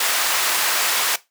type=high-pass noise; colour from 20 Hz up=pink; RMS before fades=-20 dBFS; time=0-1.16 s; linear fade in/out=5 ms; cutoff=980 Hz; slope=12 dB/octave; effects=noise-tail reverb RT60 0.2 s tail -17 dB re dry